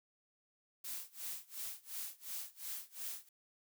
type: noise with tremolo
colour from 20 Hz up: blue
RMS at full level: -42 dBFS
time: 0.84-3.29 s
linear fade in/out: 5 ms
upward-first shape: sine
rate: 2.8 Hz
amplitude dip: 95%
effects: none